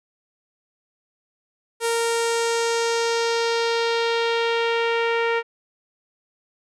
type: tone with low-pass filter sweep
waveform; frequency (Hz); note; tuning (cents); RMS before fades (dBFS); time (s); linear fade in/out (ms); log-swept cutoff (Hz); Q
sawtooth; 462.9; A#4; -12; -22; 1.8-5.43; 50; 10000 to 2300; 1.8
effects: none